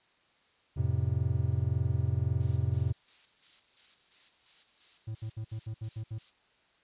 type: chord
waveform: triangle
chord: F major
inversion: none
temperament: just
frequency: 87.31 / 109.13 / 130.96 Hz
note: F2 / A2 / C3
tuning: 0 / -14 / +2 cents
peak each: -29 dBFS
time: 0.76-2.93 s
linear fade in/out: 20 ms
type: noise with tremolo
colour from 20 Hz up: violet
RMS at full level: -45 dBFS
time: 2.39-6.31 s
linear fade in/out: 20 ms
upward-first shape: square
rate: 2.9 Hz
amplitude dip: 65%
type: tone bursts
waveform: triangle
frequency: 110 Hz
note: A2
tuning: in tune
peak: -32 dBFS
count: 8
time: 5.07-6.187 s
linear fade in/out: 10 ms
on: 81 ms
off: 67 ms
effects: white hiss -67 dBFS RMS until 6.83 s + resampled to 8000 Hz